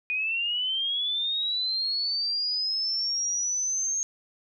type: linear sweep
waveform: sine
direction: up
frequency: 2460 to 6480 Hz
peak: -25 dBFS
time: 0.1-4.03 s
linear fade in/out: 0 ms
effects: none